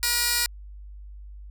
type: tone with high-pass filter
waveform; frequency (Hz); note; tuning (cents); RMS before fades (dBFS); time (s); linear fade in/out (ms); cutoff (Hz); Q
15% pulse; 478.5; A#4; +45; -24; 0.03-0.46; 0; 3300; 0.62
effects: added 50 Hz sine -39 dBFS peak until 1.5 s